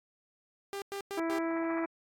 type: tone bursts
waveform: sawtooth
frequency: 397.7 Hz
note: G4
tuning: 25 cents sharp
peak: -32 dBFS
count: 4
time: 0.73-1.386 s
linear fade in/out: 0 ms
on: 89 ms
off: 100 ms
type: harmonic tone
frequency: 330 Hz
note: E4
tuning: 2 cents sharp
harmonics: 1 / 2 / 3 / 4 / 5 / 6 / 7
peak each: -31 / -37 / -41 / -43 / -45 / -47 / -48 dBFS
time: 1.17-1.86 s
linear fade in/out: 10 ms
effects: AAC 48 kbps